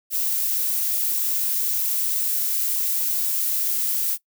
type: noise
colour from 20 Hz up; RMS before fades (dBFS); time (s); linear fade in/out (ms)
violet; -23; 0.1-4.18; 50
effects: noise-tail reverb RT60 0.1 s tail -20 dB re dry